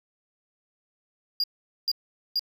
triangle tone bursts, 4827 Hz, D8, 47 cents sharp, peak -21 dBFS, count 3, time 1.4-2.394 s, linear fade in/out 2 ms, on 38 ms, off 440 ms, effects none

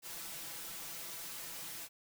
white noise with comb filter, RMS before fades -45 dBFS, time 0.02-1.89 s, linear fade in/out 50 ms, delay 6 ms, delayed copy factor +0.8, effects none

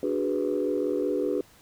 sine chord, G# half-diminished seventh, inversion second, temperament equal, 293.7 / 370 / 415.3 / 493.9 Hz, D4 / F#4 / G#4 / B4, 0 / 0 / 0 / 0 cents, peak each -29 dBFS, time 0.03-1.41 s, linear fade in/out 2 ms, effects tanh soft clip ceiling -16 dBFS + pink hiss -56 dBFS RMS until 1.61 s

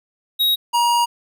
square tone pair in turn, 3800 / 950 Hz, A#7 / A#5, +33 / +33 cents, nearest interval 2 octaves, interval 2400 cents, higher first, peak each -15 dBFS, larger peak neither, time 0.39-0.56 / 0.73-1.06 s, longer second, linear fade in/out 20 ms, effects none

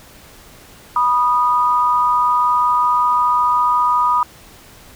sine tone pair together, 979.4 / 1234 Hz, B5 / D#6, -15 / -15 cents, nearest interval major third, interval 400 cents, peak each -15 dBFS, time 0.96-4.23 s, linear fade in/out 2 ms, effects pink hiss -43 dBFS RMS until 4.95 s

